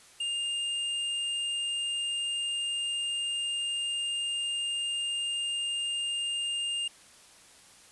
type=tone; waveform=square; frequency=2811 Hz; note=F7; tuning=11 cents sharp; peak=-30 dBFS; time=0.2-6.88 s; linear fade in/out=5 ms; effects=white hiss -55 dBFS RMS until 7.91 s + resampled to 24000 Hz